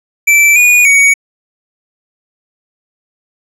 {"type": "tone with pitch steps", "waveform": "square", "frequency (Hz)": [2328, 2453, 2244], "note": ["D7", "D#7", "C#7"], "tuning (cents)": [-16, -25, 21], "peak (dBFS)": -5, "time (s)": [0.27, 1.14], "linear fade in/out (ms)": 10, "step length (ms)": 290, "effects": ["low-pass 12000 Hz 12 dB/octave"]}